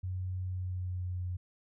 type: tone with pitch glide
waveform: sine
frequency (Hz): 92.2 to 90.04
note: F#2 to F#2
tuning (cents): -6 to -47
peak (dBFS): -33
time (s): 0.03-1.37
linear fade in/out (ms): 10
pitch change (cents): -41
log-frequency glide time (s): 0.43-1.24
effects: none